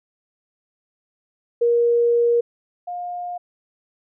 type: tone pair in turn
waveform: sine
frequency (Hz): 472.8 / 709.7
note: A#4 / F5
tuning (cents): +24 / +28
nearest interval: perfect fifth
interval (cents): 704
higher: second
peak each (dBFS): -14 / -26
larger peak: first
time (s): 1.61-2.41 / 2.87-3.38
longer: first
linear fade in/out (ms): 10
effects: none